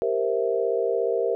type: chord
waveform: sine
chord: C dominant seventh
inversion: second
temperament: equal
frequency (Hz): 392 / 466.2 / 523.3 / 659.3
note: G4 / Bb4 / C5 / E5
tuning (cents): 0 / 0 / 0 / 0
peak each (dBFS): -27 / -24 / -29 / -29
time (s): 0.02-1.35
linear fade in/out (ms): 0
effects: none